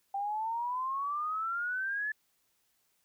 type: exponential sweep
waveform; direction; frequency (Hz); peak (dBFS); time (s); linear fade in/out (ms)
sine; up; 785 to 1740; -31; 0.14-2.12; 5
effects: white hiss -74 dBFS RMS until 3.04 s